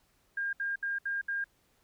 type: tone bursts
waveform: sine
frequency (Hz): 1610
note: G6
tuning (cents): +46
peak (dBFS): -30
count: 5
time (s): 0.37-1.442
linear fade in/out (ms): 5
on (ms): 160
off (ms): 68
effects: pink hiss -70 dBFS RMS until 1.83 s